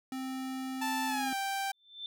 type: tone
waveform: square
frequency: 261.9 Hz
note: C4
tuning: 2 cents sharp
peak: -36 dBFS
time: 0.12-1.33 s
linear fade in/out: 2 ms
type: tone with pitch glide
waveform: sawtooth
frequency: 880 to 784 Hz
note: A5 to G5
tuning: 0 to 0 cents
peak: -28 dBFS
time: 0.81-1.72 s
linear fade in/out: 10 ms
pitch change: -200 cents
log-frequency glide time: 1.07-1.34 s
type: tone with exponential growth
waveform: sine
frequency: 3547 Hz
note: A7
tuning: 13 cents sharp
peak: -35 dBFS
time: 1.73-2.06 s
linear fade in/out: 1 ms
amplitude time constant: 70 ms
effects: none